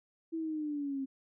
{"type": "linear sweep", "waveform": "sine", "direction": "down", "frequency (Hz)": [329.6, 265.6], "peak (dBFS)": -33, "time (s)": [0.32, 1.06], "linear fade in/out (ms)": 20, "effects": []}